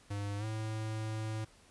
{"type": "tone with pitch glide", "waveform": "square", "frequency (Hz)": [101.5, 109.42], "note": ["G#2", "A2"], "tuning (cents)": [-39, -9], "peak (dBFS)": -36, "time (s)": [0.1, 1.45], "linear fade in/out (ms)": 10, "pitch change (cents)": 130, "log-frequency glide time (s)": [0.38, 0.45], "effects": ["pink hiss -62 dBFS RMS until 1.7 s", "resampled to 24000 Hz"]}